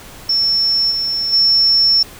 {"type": "tone with level steps", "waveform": "sine", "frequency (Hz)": 5400, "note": "E8", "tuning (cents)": 41, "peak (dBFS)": [-12, -16, -9], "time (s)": [0.29, 2.03], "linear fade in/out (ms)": 5, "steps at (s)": [0.9, 1.32], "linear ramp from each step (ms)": 20, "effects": ["pink hiss -37 dBFS RMS until 2.19 s"]}